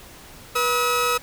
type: tone pair together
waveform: sawtooth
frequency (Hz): 485.2 / 1282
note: B4 / E6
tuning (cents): -31 / -49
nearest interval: octave + perfect fourth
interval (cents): 1682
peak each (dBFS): -20 / -17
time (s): 0.55-1.18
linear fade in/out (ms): 10
effects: pink hiss -44 dBFS RMS until 1.22 s